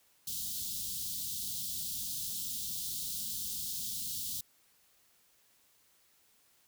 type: band-stop noise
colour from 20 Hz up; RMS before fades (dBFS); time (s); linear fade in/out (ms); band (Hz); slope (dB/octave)
white; -38; 0.27-4.41; 5; 240 to 3300; 48
effects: white hiss -68 dBFS RMS until 6.67 s